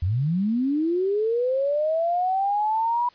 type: linear sweep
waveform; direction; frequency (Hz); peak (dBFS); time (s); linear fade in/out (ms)
sine; up; 80 to 980; -20; 0.02-3.09; 5
effects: white hiss -55 dBFS RMS until 3.14 s + resampled to 11025 Hz